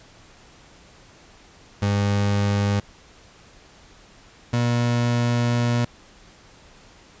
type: tone pair in turn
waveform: 30% pulse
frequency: 101.4 / 119.72 Hz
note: G#2 / A#2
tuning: -41 / +47 cents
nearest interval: minor third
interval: 288 cents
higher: second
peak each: -16 dBFS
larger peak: neither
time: 1.82-2.8 / 4.53-5.85 s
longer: second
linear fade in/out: 5 ms
effects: pink hiss -50 dBFS RMS until 7.2 s + resampled to 16000 Hz